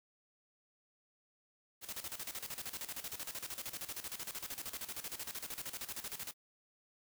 white noise with tremolo, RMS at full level -42 dBFS, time 1.81-6.34 s, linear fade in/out 50 ms, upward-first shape square, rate 13 Hz, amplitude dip 75%, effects none

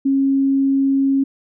sine tone, 272.4 Hz, C#4, 30 cents flat, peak -13 dBFS, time 0.05-1.24 s, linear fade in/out 10 ms, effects none

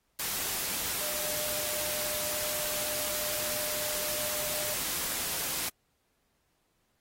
sine tone in noise, 603 Hz, D5, 46 cents sharp, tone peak -41 dBFS, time 1.01-4.74 s, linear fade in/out 5 ms, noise white, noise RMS -33 dBFS, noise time 0.19-5.69 s, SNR -11 dB, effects pink hiss -75 dBFS RMS until 7 s + AAC 48 kbps

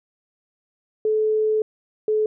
sine tone pair in turn, 432.5 / 430 Hz, A4 / A4, -30 / -40 cents, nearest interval unison, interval 10 cents, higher first, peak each -17 dBFS, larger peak neither, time 1.05-1.62 / 2.08-2.26 s, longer first, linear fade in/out 2 ms, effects none

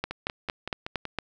two click trains, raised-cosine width 0.3 ms, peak -12 / -17 dBFS, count 6 / 6, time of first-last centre 0.04-1.187 / 0.11-1.053 s, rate 4.36 / 5.3 Hz, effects none

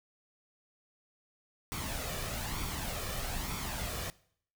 pink noise with flanger, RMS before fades -37 dBFS, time 1.72-4.1 s, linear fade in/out 0 ms, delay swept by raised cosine 0.87 to 1.71 ms, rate 1.1 Hz, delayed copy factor +0.5, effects noise-tail reverb RT60 0.6 s tail -21 dB re dry

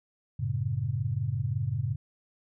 sine tone cluster, 94 / 111.8 / 137.3 Hz, F#2 / A2 / C#3, +28 / +28 / -16 cents, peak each -34 / -30 / -31 dBFS, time 0.39-1.96 s, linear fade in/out 10 ms, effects none

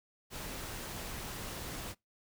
pink noise, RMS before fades -42 dBFS, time 0.3-1.95 s, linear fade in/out 50 ms, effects noise-tail reverb RT60 0.2 s tail -25 dB re dry

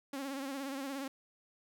sawtooth tone with vibrato, 273.2 Hz, C#4, 25 cents flat, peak -34 dBFS, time 0.13-1.08 s, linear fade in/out 5 ms, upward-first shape sine, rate 17 Hz, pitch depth 62 cents each way, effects none

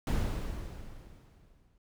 brown noise with exponential decay, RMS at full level -27 dBFS, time 0.07-1.78 s, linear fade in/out 2 ms, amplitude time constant 370 ms, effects none

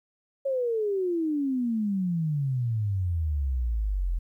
sine exponential sweep, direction down, 554.4 to 40.95 Hz, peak -24 dBFS, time 0.45-4.19 s, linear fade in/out 10 ms, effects 11-bit

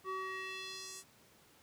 square tone with band-pass filter sweep, 378.8 Hz, F#4, 41 cents sharp, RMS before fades -43 dBFS, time 0.04-1.04 s, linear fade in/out 50 ms, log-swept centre 930 to 8600 Hz, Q 1.8, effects pink hiss -64 dBFS RMS until 1.62 s + high-pass 100 Hz 12 dB/octave

